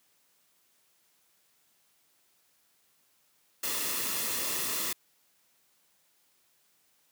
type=noise with comb filter; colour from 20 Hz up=white; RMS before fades=-32 dBFS; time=3.63-4.93 s; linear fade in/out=5 ms; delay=1.3 ms; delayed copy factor=-0.5; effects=white hiss -69 dBFS RMS until 7.11 s + high-pass 100 Hz 12 dB/octave